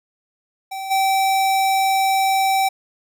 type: tone with level steps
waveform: square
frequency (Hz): 773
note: G5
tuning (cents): -24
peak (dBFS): -27 / -16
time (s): 0.71-2.69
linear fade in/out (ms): 10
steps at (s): 0.9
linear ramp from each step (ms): 20
effects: none